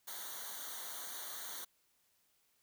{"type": "noise with comb filter", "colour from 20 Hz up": "white", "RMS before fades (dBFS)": -45, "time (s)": [0.07, 1.65], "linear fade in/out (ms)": 10, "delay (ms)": 0.39, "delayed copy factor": -0.95, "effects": ["white hiss -75 dBFS RMS until 2.62 s"]}